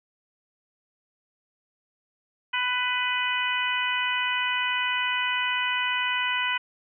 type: harmonic tone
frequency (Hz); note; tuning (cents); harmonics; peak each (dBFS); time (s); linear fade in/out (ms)
497.7; B4; +13; 2 / 3 / 4 / 5 / 6; -30 / -30 / -30 / -30 / -30; 2.53-6.58; 10
effects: none